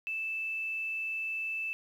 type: tone with quantisation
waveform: sine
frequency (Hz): 2637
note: E7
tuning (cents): 0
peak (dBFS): -32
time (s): 0.07-1.73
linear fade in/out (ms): 0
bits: 10
effects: none